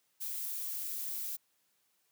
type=noise with amplitude modulation; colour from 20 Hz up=violet; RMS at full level=-37 dBFS; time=0.2-1.37 s; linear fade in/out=20 ms; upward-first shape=sine; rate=266 Hz; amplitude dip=30%; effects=white hiss -75 dBFS RMS until 2.11 s + high-pass 100 Hz 12 dB/octave